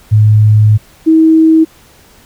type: tone pair in turn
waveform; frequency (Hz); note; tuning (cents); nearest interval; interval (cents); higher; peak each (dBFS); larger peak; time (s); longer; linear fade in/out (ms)
sine; 106.9 / 320.3; A2 / E4; -49 / -50; octave + perfect fifth; 1899; second; -3; neither; 0.11-0.78 / 1.06-1.65; first; 20
effects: pink hiss -43 dBFS RMS until 2.25 s